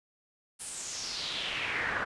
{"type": "noise with band-pass filter sweep", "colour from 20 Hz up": "brown", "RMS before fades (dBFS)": -35, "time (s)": [0.59, 2.05], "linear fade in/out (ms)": 20, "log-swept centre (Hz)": [10000, 1400], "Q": 3.6, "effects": ["resampled to 24000 Hz"]}